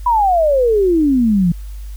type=exponential sweep; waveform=sine; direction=down; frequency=1000 to 165.7 Hz; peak=-10 dBFS; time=0.06-1.52 s; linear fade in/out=5 ms; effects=added 50 Hz sine -26 dBFS peak until 1.96 s + white hiss -48 dBFS RMS until 1.96 s